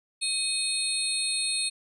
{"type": "tone cluster", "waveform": "sine", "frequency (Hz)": [2532, 3699, 4279, 8510, 10360], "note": ["D#7", "A#7", "C8", "C9", "E9"], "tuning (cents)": [30, -14, 38, 28, -31], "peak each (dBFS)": [-34, -34, -30, -30, -35], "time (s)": [0.21, 1.7], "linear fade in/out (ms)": 20, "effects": []}